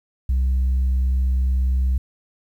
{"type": "tone", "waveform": "sine", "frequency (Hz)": 64.5, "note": "C2", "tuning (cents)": -24, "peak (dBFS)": -14, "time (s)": [0.29, 1.98], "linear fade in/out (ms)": 5, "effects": ["tanh soft clip ceiling -15 dBFS", "9-bit"]}